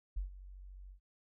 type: tone with ADSR envelope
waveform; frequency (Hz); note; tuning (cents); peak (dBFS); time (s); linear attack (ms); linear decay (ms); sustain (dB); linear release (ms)
sine; 46.97; F#1; +27; -32; 0.16-1; 13; 120; -16; 98
effects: none